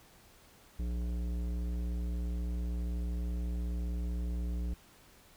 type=tone with tanh clipping; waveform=sine; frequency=59.4 Hz; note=A#1; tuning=33 cents sharp; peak=-34 dBFS; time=0.79-4.74 s; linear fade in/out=5 ms; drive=14 dB; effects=pink hiss -60 dBFS RMS until 5.36 s